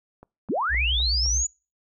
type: click train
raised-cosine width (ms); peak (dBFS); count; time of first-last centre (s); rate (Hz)
1; -31; 5; 0.23-1.261; 3.88
type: linear sweep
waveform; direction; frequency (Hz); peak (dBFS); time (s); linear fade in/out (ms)
sine; up; 138.3 to 6980; -22; 0.49-1.47; 10
type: tone with vibrato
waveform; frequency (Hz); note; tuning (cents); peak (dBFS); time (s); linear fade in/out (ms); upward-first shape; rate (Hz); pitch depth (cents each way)
sine; 61.74; B1; 0; -24; 0.69-1.45; 50; triangle; 9.4; 170
effects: noise-tail reverb RT60 0.3 s tail -25 dB re dry